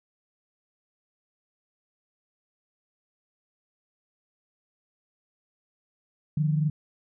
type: tone pair together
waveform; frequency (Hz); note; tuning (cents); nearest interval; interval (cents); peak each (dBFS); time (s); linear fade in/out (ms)
sine; 150.65 / 174.2; D3 / F3; +44 / -4; minor third; 252; -22 / -30; 6.37-6.7; 5
effects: none